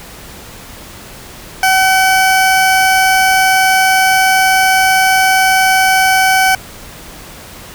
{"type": "tone", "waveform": "20% pulse", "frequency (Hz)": 759, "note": "F#5", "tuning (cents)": 44, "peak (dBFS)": -3, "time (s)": [1.63, 6.55], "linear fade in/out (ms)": 2, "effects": ["pink hiss -33 dBFS RMS until 7.74 s"]}